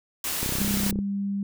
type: noise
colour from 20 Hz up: white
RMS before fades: -29 dBFS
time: 0.24-0.91 s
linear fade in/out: 2 ms
type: click train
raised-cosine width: 3 ms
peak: -18 dBFS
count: 19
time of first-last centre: 0.43-0.989 s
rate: 32.2 Hz
type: tone with pitch glide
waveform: sine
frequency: 201.1 to 199.13 Hz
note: G3 to G3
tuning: +44 to +27 cents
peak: -25 dBFS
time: 0.6-1.43 s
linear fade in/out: 2 ms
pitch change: -17 cents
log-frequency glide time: 0.86-1.07 s
effects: none